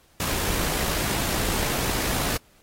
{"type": "noise with amplitude modulation", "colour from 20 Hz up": "pink", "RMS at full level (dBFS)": -25, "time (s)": [0.2, 2.37], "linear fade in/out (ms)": 2, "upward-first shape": "sine", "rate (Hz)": 56.1, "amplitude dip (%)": 30, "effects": ["pink hiss -59 dBFS RMS until 2.62 s", "AAC 48 kbps"]}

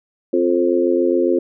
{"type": "harmonic tone with a mistuned harmonic", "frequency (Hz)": 87.31, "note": "F2", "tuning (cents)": 0, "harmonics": [3, 4, 5, 6], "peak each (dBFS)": [-21, -16, -21, -21], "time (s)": [0.33, 1.39], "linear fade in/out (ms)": 5, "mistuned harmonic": 6, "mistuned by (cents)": 17, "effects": []}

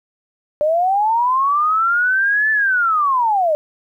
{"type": "linear two-way sweep", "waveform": "sine", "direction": "up then down", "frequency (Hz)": [585, 1760, 585], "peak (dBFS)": -13, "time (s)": [0.61, 3.55], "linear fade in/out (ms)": 0, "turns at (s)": 2.51, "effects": ["9-bit"]}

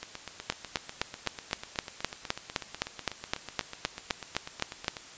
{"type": "two click trains", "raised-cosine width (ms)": 0.2, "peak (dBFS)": [-20, -9], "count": [41, 18], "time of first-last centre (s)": [[0.03, 4.968], [0.5, 4.881]], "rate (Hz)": [8.1, 3.88], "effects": ["white hiss -48 dBFS RMS until 5.17 s", "resampled to 16000 Hz"]}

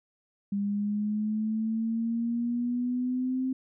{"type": "exponential sweep", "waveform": "sine", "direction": "up", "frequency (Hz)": [200, 261.6], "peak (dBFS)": -26, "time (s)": [0.52, 3.53], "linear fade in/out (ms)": 5, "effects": []}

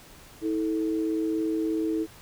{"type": "tone pair together", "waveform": "sine", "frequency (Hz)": [322.1, 438.9], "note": ["E4", "A4"], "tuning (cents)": [-40, -4], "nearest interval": "perfect fourth", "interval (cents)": 536, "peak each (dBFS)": [-25, -31], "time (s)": [0.41, 2.07], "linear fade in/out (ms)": 50, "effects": ["pink hiss -50 dBFS RMS until 2.21 s"]}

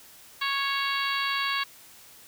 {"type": "harmonic tone with a mistuned harmonic", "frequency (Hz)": 553, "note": "C#5", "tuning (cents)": -4, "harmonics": [2, 3, 4, 5, 6, 7, 8], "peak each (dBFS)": [-30, -32, -33, -34, -35, -35, -36], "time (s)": [0.41, 1.64], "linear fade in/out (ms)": 10, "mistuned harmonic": 8, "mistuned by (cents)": 36, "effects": ["white hiss -51 dBFS RMS until 2.27 s"]}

